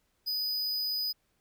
square tone, 4978 Hz, D#8, in tune, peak -30 dBFS, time 0.26-1.13 s, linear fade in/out 20 ms, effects pink hiss -74 dBFS RMS until 1.4 s

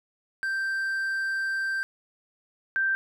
triangle / sine tone pair in turn, 1568 / 1568 Hz, G6 / G6, 0 / 0 cents, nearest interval unison, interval 0 cents, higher neither, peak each -24 / -22 dBFS, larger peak second, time 0.43-1.83 / 2.76-2.95 s, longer first, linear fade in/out 0 ms, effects none

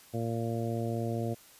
harmonic tone, 115.4 Hz, A#2, 17 cents flat, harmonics 1 / 2 / 3 / 4 / 5 / 6, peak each -33 / -36 / -38 / -39 / -40 / -41 dBFS, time 0.13-1.35 s, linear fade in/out 20 ms, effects white hiss -56 dBFS RMS until 1.59 s + resampled to 32000 Hz

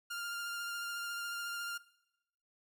sawtooth tone with vibrato, 1400 Hz, F6, 4 cents sharp, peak -35 dBFS, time 0.1-1.78 s, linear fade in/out 10 ms, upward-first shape sine, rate 14 Hz, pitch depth 15 cents each way, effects noise-tail reverb RT60 0.9 s tail -20 dB re dry

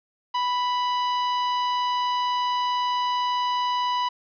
45% pulse tone, 987.8 Hz, B5, in tune, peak -22 dBFS, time 0.34-4.09 s, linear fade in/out 10 ms, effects resampled to 11025 Hz + 9-bit

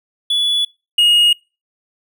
triangle tone pair in turn, 3420 / 2870 Hz, A7 / F7, -50 / +47 cents, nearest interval minor third, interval 303 cents, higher first, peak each -12 / -7 dBFS, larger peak second, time 0.3-0.65 / 0.98-1.33 s, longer neither, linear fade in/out 5 ms, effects noise-tail reverb RT60 0.3 s tail -26 dB re dry

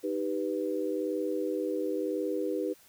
sine chord, Eb augmented, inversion none, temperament equal, 311.1 / 392 / 493.9 Hz, Eb4 / G4 / B4, 0 / 0 / 0 cents, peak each -33 dBFS, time 0.03-2.74 s, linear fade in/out 20 ms, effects white hiss -59 dBFS RMS until 2.88 s

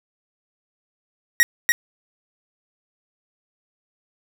45% pulse tone with echo, 1891 Hz, A#6, 24 cents sharp, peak -11 dBFS, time 1.4-1.43 s, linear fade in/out 0 ms, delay 290 ms, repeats 1, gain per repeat -3 dB, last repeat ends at 1.72 s, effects none

